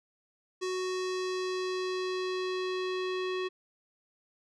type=tone with low-pass filter sweep; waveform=square; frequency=370 Hz; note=F#4; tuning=in tune; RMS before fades=-33 dBFS; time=0.61-3.49 s; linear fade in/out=20 ms; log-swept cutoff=6200 to 3400 Hz; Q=1.8; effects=none